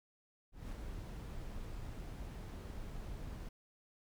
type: noise with ADSR envelope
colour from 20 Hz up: brown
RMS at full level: -42 dBFS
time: 0.52-3.49 s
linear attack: 200 ms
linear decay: 12 ms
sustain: -3 dB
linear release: 5 ms
effects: none